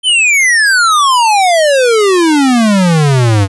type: exponential sweep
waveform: square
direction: down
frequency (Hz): 3136 to 94.6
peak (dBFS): -7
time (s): 0.03-3.48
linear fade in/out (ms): 50
effects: resampled to 24000 Hz